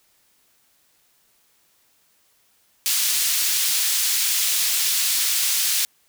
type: high-pass noise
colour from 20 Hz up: pink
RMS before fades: -21 dBFS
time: 2.86-5.85 s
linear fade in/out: 0 ms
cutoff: 3700 Hz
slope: 12 dB/octave
effects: white hiss -62 dBFS RMS until 6.08 s